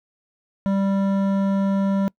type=tone with hard clipping; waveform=sine; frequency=196 Hz; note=G3; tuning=in tune; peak=-20 dBFS; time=0.66-2.08 s; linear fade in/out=0 ms; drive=12 dB; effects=noise-tail reverb RT60 0.1 s tail -25 dB re dry